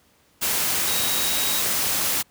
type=tone in noise; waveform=sine; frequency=3810 Hz; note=A#7; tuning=37 cents sharp; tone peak=-29 dBFS; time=0.87-1.62 s; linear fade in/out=20 ms; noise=white; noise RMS=-23 dBFS; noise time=0.41-2.23 s; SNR=-9 dB; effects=pink hiss -60 dBFS RMS until 2.3 s + high-pass 60 Hz 12 dB/octave